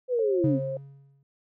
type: linear sweep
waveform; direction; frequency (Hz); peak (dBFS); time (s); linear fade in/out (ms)
sine; down; 517 to 246.9; -22; 0.08-0.6; 50
type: tone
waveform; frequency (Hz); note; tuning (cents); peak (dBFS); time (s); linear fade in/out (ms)
sine; 535; C5; +38; -29; 0.19-0.77; 2
type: tone with exponential decay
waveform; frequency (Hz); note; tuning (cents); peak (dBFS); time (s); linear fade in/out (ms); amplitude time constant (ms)
triangle; 138.5; C#3; -1; -20; 0.44-1.23; 2; 170
effects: none